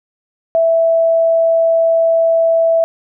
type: tone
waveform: sine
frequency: 659.3 Hz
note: E5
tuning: in tune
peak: -9 dBFS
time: 0.55-2.84 s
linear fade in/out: 0 ms
effects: none